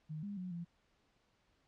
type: tone with pitch steps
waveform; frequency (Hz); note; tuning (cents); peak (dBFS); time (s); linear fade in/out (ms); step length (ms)
sine; 154.8 / 203 / 182.5 / 171.2; D#3 / G#3 / F#3 / F3; -9 / -39 / -24 / -34; -40; 0.09-0.65; 20; 140
effects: pink hiss -75 dBFS RMS until 1.67 s + low-pass 5000 Hz 12 dB/octave